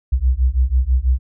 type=beating tone pair; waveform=sine; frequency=60.7 / 66.8 Hz; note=B1 / C2; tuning=-29 / +36 cents; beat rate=6.1 Hz; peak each=-16 dBFS; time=0.12-1.19 s; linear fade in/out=10 ms; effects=none

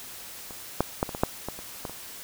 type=clicks; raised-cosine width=1 ms; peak=-27 / -7 / -9 / -20 / -18 / -6 / -17 / -26 / -18 / -26 dBFS; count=10; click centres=0.508 / 0.806 / 1.029 / 1.092 / 1.149 / 1.235 / 1.486 / 1.59 / 1.852 / 1.896 s; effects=white hiss -42 dBFS RMS until 2.23 s

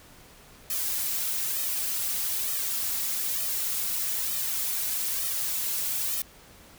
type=noise with flanger; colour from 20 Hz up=blue; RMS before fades=-29 dBFS; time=0.7-6.22 s; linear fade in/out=2 ms; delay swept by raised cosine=1.6 to 4.3 ms; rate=1.1 Hz; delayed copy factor=+0.9; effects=pink hiss -52 dBFS RMS until 6.78 s

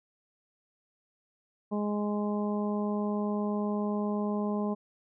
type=harmonic tone; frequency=207.7 Hz; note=G#3; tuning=in tune; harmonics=1 / 2 / 3 / 4 / 5; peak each=-29 / -35 / -38 / -41 / -41 dBFS; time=1.71-4.75 s; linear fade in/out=20 ms; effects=none

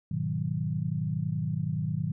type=chord; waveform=sine; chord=G# minor seventh; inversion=none; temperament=equal; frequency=103.83 / 123.47 / 155.56 / 185 Hz; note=G#2 / B2 / D#3 / F#3; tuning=0 / 0 / 0 / 0 cents; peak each=-35 / -34 / -30 / -35 dBFS; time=0.11-2.12 s; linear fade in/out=5 ms; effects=none

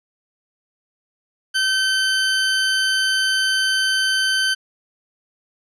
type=tone; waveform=20% pulse; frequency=1540 Hz; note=G6; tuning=31 cents flat; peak=-12 dBFS; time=1.54-4.55 s; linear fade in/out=20 ms; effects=resampled to 24000 Hz

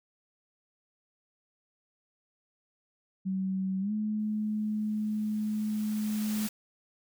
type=tone with pitch glide; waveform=sine; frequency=190 to 213.3 Hz; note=F#3 to G#3; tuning=+46 to +46 cents; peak=-28 dBFS; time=3.25-6.48 s; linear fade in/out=20 ms; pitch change=+200 cents; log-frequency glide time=3.8-3.92 s
type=noise with exponential growth; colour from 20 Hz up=white; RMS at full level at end=-38 dBFS; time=4.19-6.49 s; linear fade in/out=5 ms; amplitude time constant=500 ms
effects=none

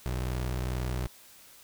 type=tone with vibrato; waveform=25% pulse; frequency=62.1 Hz; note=B1; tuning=10 cents sharp; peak=-26 dBFS; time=0.06-1.07 s; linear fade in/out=0 ms; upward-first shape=triangle; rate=20 Hz; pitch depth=230 cents each way; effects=white hiss -54 dBFS RMS until 1.63 s

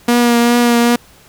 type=tone with vibrato; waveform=sawtooth; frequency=238.4 Hz; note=A#3; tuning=39 cents sharp; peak=-5 dBFS; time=0.08-0.96 s; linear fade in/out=5 ms; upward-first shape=triangle; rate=2.5 Hz; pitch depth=22 cents each way; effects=pink hiss -45 dBFS RMS until 1.28 s

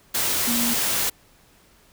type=tone in noise; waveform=sine; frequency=236.9 Hz; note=A#3; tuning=28 cents sharp; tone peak=-24 dBFS; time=0.47-0.74 s; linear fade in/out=10 ms; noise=white; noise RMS=-23 dBFS; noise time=0.14-1.1 s; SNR=-4 dB; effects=pink hiss -56 dBFS RMS until 1.92 s

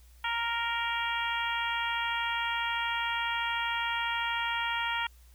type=harmonic tone; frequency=466.2 Hz; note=A#4; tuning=in tune; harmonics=2 / 3 / 4 / 5 / 6 / 7; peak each=-33 / -35 / -36 / -37 / -38 / -38 dBFS; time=0.24-5.07 s; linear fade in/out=5 ms; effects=added 60 Hz sine -53 dBFS peak until 5.34 s + white hiss -64 dBFS RMS until 5.34 s

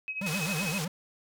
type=tone with tremolo; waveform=sine; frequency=2548 Hz; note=D#7; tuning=41 cents sharp; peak=-30 dBFS; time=0.08-0.78 s; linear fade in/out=0 ms; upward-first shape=sine; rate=12 Hz; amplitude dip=75%
type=tone with vibrato; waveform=square; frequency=174.9 Hz; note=F3; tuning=3 cents sharp; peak=-32 dBFS; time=0.21-0.88 s; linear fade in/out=5 ms; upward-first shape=sine; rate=7.7 Hz; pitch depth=270 cents each way
type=low-pass noise; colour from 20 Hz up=white; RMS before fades=-37 dBFS; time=0.26-0.85 s; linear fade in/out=5 ms; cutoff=8300 Hz; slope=12 dB/octave
effects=none

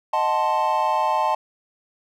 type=chord; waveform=triangle; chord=D# diminished seventh; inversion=none; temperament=equal; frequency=622.3 / 740 / 880 / 1046.5 Hz; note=D#5 / F#5 / A5 / C6; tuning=0 / 0 / 0 / 0 cents; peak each=-24 / -25 / -19 / -23 dBFS; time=0.13-1.35 s; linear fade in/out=5 ms; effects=none

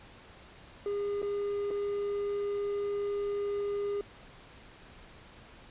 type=tone with dropouts; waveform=triangle; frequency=406.5 Hz; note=G#4; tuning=37 cents flat; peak=-28 dBFS; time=0.86-4.01 s; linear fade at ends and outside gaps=1 ms; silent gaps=1.218-1.228 / 1.706-1.711 s; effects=pink hiss -53 dBFS RMS until 5.7 s + resampled to 8000 Hz

